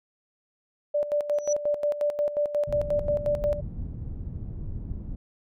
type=tone with tremolo; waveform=sine; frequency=587.3 Hz; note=D5; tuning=in tune; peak=-21 dBFS; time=0.94-3.61 s; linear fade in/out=10 ms; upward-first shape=square; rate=5.6 Hz; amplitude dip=70%
type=tone with exponential growth; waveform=sine; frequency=5920 Hz; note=F#8; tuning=in tune; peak=-27 dBFS; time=1.33-1.53 s; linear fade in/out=5 ms; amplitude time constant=42 ms
type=low-pass noise; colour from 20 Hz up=pink; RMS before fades=-34 dBFS; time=2.67-5.16 s; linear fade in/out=10 ms; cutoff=150 Hz; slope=12 dB/octave
effects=none